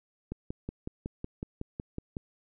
click train, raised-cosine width 3 ms, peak -22 dBFS, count 11, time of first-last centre 0.32-2.168 s, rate 5.41 Hz, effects none

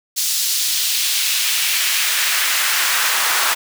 pink noise with high-pass filter sweep, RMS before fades -18 dBFS, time 0.16-3.55 s, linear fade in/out 20 ms, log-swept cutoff 5000 to 1100 Hz, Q 1.2, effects none

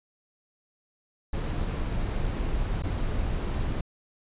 brown noise with dropouts, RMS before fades -28 dBFS, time 1.33-3.81 s, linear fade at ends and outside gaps 5 ms, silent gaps 2.823-2.836 s, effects resampled to 8000 Hz

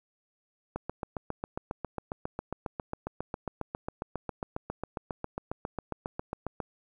click train, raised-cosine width 1 ms, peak -19 dBFS, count 44, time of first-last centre 0.76-6.602 s, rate 7.36 Hz, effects 10-bit

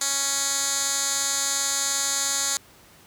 10% pulse tone with band-pass filter, 277.2 Hz, C#4, in tune, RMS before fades -25 dBFS, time 0.01-2.57 s, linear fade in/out 2 ms, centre 7100 Hz, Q 2.1, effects pink hiss -52 dBFS RMS until 3.06 s + high-pass 60 Hz 12 dB/octave

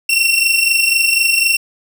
sawtooth tone pair together, 2709 / 2733 Hz, E7 / F7, +47 / -38 cents, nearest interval unison, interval 15 cents, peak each -11 dBFS, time 0.09-1.57 s, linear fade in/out 5 ms, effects none

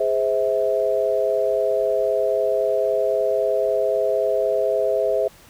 sine chord, Ab augmented, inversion none, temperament just, 415.3 / 519.1 / 648.9 Hz, Ab4 / C5 / E5, 0 / -14 / -27 cents, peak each -23 / -22 / -21 dBFS, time 0-5.28 s, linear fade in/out 5 ms, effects pink hiss -49 dBFS RMS until 5.49 s

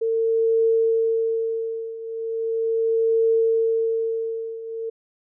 sine tone with tremolo, 452.2 Hz, A4, 47 cents sharp, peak -15 dBFS, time 0.01-4.9 s, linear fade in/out 10 ms, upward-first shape triangle, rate 0.38 Hz, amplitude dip 85%, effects none

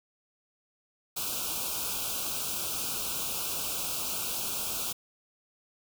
white band-stop noise, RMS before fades -33 dBFS, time 1.16-4.93 s, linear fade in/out 10 ms, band 1500 to 2400 Hz, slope 96 dB/octave, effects none

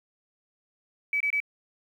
sine tone bursts, 2291 Hz, D7, 44 cents flat, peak -23 dBFS, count 3, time 1.13-1.402 s, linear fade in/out 2 ms, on 74 ms, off 25 ms, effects 9-bit

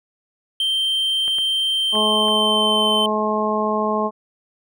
triangle tone with pitch glide, 3136 to 3084 Hz, G7 to G7, 0 to -29 cents, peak -16 dBFS, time 0.6-3.06 s, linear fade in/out 2 ms, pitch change -29 cents, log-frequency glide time 1.73-2.88 s
clicks, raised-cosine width 0.5 ms, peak -21 dBFS, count 4, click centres 1.28 / 1.385 / 1.954 / 2.284 s
harmonic tone, 213.7 Hz, G#3, 50 cents sharp, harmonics 1 / 2 / 3 / 4 / 5, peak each -24 / -24 / -24 / -26 / -23 dBFS, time 1.92-4.11 s, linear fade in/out 50 ms
effects none

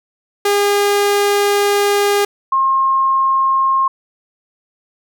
sawtooth / sine tone pair in turn, 406.5 / 1069.7 Hz, G#4 / C6, -37 / +38 cents, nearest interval octave + perfect fourth, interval 1675 cents, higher second, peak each -8 / -11 dBFS, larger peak first, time 0.45-2.25 / 2.52-3.88 s, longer first, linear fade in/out 5 ms, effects none

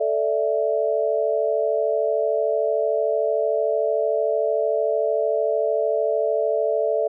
sine chord, A suspended fourth, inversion none, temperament just, 440 / 586.7 / 660 Hz, A4 / D5 / E5, 0 / -2 / +2 cents, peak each -23 dBFS, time 0-7.08 s, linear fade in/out 10 ms, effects none

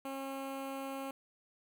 15% pulse tone with notch filter, 270.9 Hz, C#4, 40 cents flat, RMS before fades -41 dBFS, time 0.05-1.11 s, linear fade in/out 2 ms, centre 5300 Hz, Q 1, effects none

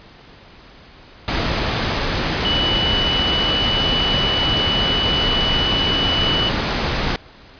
sine tone in noise, 2960 Hz, F#7, in tune, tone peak -18 dBFS, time 2.45-6.49 s, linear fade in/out 0 ms, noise pink, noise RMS -20 dBFS, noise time 1.28-7.16 s, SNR -1 dB, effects pink hiss -44 dBFS RMS until 7.59 s + resampled to 11025 Hz

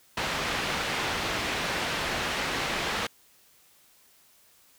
white low-pass noise, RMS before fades -30 dBFS, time 0.17-3.07 s, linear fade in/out 5 ms, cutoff 2800 Hz, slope 12 dB/octave, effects white hiss -60 dBFS RMS until 4.78 s

